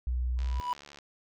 sine tone, 61.74 Hz, B1, in tune, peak -27 dBFS, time 0.07-0.6 s, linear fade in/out 0 ms
triangle tone with exponential growth, 983 Hz, B5, 8 cents flat, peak -23 dBFS, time 0.37-0.73 s, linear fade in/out 0 ms, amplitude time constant 78 ms
click train, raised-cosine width 0.2 ms, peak -30 dBFS, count 44, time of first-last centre 0.39-0.987 s, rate 72 Hz
effects none

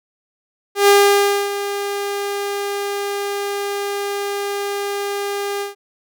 sawtooth tone with ADSR envelope, 403.1 Hz, G4, 48 cents sharp, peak -4 dBFS, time 0.75-5.75 s, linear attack 130 ms, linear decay 610 ms, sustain -13 dB, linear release 140 ms, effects none

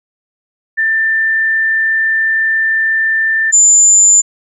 sine tone pair in turn, 1783 / 7101 Hz, A6 / A8, +22 / +15 cents, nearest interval 2 octaves, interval 2393 cents, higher second, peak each -10 / -4 dBFS, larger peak second, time 0.77-3.52 / 3.52-4.22 s, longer first, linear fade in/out 20 ms, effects none

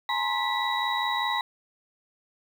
sine tone cluster, 847 / 932 / 1055 / 1967 / 3851 Hz, G#5 / A#5 / C6 / B6 / B7, +34 / -1 / +14 / -7 / -44 cents, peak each -31 dBFS, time 0.09-1.41 s, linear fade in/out 2 ms, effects 8-bit

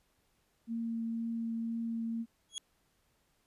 sine tone with vibrato, 229 Hz, A#3, 31 cents flat, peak -33 dBFS, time 0.67-2.26 s, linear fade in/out 50 ms, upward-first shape triangle, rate 2 Hz, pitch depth 10 cents each way
25% pulse tone with exponential growth, 3322 Hz, G#7, in tune, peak -29 dBFS, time 2.49-2.58 s, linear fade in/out 0 ms, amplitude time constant 18 ms
effects pink hiss -74 dBFS RMS until 3.46 s + resampled to 32000 Hz

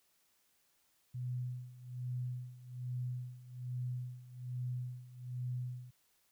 sine tone with tremolo, 124.7 Hz, B2, 17 cents sharp, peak -35 dBFS, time 1.14-5.91 s, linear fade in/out 10 ms, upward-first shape sine, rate 1.2 Hz, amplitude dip 85%, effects white hiss -74 dBFS RMS until 6.31 s

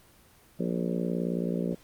harmonic tone with a mistuned harmonic, 58.9 Hz, A#1, 19 cents sharp, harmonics 3 / 4 / 5 / 6 / 7 / 8 / 9 / 10, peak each -30 / -33 / -39 / -37 / -37 / -38 / -40 / -43 dBFS, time 0.59-1.75 s, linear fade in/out 10 ms, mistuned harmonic 10, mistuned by -22 cents, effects pink hiss -58 dBFS RMS until 1.83 s + Opus 24 kbps

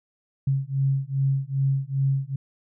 sine beating tone pair, 135 / 137.5 Hz, C#3 / C#3, -45 / -14 cents, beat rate 2.5 Hz, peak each -24 dBFS, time 0.47-2.36 s, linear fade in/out 5 ms, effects none

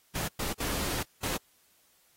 pink noise bursts at uneven times, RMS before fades -33 dBFS, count 4, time 0.15-0.28 / 0.39-0.53 / 0.6-1.03 / 1.23-1.37 s, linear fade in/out 5 ms, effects white hiss -66 dBFS RMS until 2.16 s + AAC 48 kbps

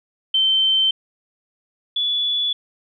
sine tone pair in turn, 3100 / 3433 Hz, G7 / A7, -20 / -43 cents, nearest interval major second, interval 177 cents, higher second, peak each -14 / -18 dBFS, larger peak first, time 0.34-0.91 / 1.96-2.53 s, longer neither, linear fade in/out 5 ms, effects none

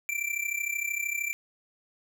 square tone with amplitude modulation, 2349 Hz, D7, in tune, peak -26 dBFS, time 0.09-1.33 s, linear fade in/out 0 ms, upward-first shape sine, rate 33.1 Hz, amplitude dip 80%, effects none

